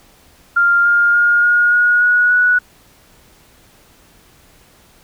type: tone with pitch steps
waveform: sine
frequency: 1396.9 / 1409.1 / 1421.3 / 1433.7 / 1446.2 / 1458.7 / 1471.4 Hz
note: F6 / F6 / F6 / F6 / F#6 / F#6 / F#6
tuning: 0 / +15 / +30 / +45 / -40 / -25 / -10 cents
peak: -9 dBFS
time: 0.56-2.59 s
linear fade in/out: 10 ms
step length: 290 ms
effects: pink hiss -49 dBFS RMS until 5.03 s